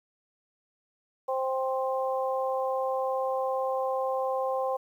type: harmonic tone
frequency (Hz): 262.6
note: C4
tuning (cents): +6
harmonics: 2 / 3 / 4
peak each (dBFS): -28 / -32 / -34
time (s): 1.28-4.77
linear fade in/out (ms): 10
effects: 10-bit